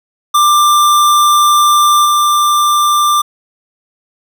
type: tone with level steps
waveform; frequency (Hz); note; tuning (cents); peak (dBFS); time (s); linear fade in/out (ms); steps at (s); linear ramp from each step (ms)
square; 1186; D6; +17; -7 / -9; 0.34-3.22; 10; 2.05; 5
effects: none